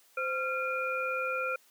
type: tone cluster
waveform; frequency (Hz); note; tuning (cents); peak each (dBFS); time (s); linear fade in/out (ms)
sine; 517 / 1380 / 2417; C5 / F6 / D7; -21 / -21 / +49; -34 / -32 / -36; 0.17-1.56; 5
effects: white hiss -63 dBFS RMS until 1.7 s + high-pass 300 Hz 12 dB/octave